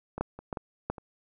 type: clicks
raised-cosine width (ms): 1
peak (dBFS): -21 / -14 / -28 / -19 / -20 / -15 / -28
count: 7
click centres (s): 0.18 / 0.21 / 0.39 / 0.528 / 0.572 / 0.9 / 0.982
effects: none